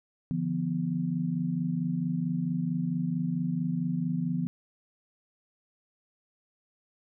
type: chord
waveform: sine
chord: B diminished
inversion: first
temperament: equal with one note detuned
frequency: 146.83 / 171.32 / 246.9 Hz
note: D3 / F3 / B3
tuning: 0 / -33 / 0 cents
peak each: -34 / -29 / -32 dBFS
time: 0.31-4.47 s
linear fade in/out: 0 ms
effects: none